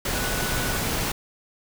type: tone in noise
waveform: sine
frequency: 1480 Hz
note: F#6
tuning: in tune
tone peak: -33 dBFS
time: 0.15-0.78 s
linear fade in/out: 5 ms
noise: pink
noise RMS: -26 dBFS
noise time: 0.05-1.12 s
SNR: -10 dB
effects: none